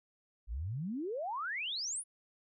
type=exponential sweep; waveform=sine; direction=up; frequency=48.68 to 10548 Hz; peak=-35 dBFS; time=0.47-2.04 s; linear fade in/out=50 ms; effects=none